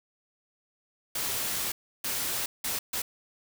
white noise bursts at uneven times, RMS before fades -31 dBFS, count 4, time 1.15-1.72 / 2.04-2.46 / 2.64-2.79 / 2.93-3.02 s, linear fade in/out 5 ms, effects none

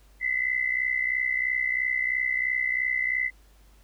sine tone pair together, 1989 / 2052 Hz, B6 / C7, +12 / -34 cents, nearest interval minor second, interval 54 cents, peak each -27 / -26 dBFS, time 0.2-3.31 s, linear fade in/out 50 ms, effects added 50 Hz sine -53 dBFS peak until 3.83 s + pink hiss -62 dBFS RMS until 3.83 s

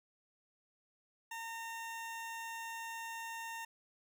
20% pulse tone, 914 Hz, A#5, 34 cents flat, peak -37 dBFS, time 1.31-3.65 s, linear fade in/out 5 ms, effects none

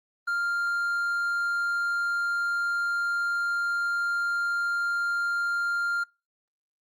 triangle tone, 1396.9 Hz, F6, in tune, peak -23 dBFS, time 0.27-6.04 s, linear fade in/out 10 ms, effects noise-tail reverb RT60 0.3 s tail -26 dB re dry + Opus 24 kbps

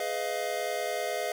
square chord, F half-diminished seventh, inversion first, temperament just, 419.1 / 502.9 / 628.6 / 698.5 Hz, Ab4 / Cb5 / Eb5 / F5, +16 / +31 / +18 / 0 cents, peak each -38 / -37 / -35 / -35 dBFS, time 0-1.32 s, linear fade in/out 2 ms, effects none

